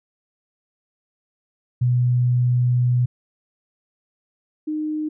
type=tone pair in turn; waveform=sine; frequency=123.47 / 306.8 Hz; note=B2 / D#4; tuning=0 / -24 cents; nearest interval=octave + major third; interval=1576 cents; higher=second; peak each=-15 / -22 dBFS; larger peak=first; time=1.81-3.06 / 4.67-5.09 s; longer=first; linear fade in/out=10 ms; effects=none